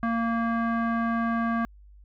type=tone with low-pass filter; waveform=square; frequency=230.5 Hz; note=A#3; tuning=19 cents flat; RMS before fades=-26 dBFS; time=0.03-1.65 s; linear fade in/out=0 ms; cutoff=1400 Hz; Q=4.4; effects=added 50 Hz sine -48 dBFS peak until 2.04 s